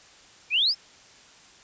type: exponential sweep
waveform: sine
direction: up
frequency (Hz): 2300 to 5450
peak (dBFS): -19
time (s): 0.5-0.75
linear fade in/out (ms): 50
effects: white hiss -52 dBFS RMS until 1.63 s + resampled to 16000 Hz